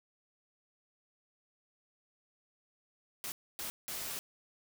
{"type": "noise bursts at uneven times", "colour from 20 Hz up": "white", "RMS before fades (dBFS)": -40, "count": 3, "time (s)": [[3.24, 3.32], [3.59, 3.7], [3.88, 4.19]], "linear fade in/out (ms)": 0, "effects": []}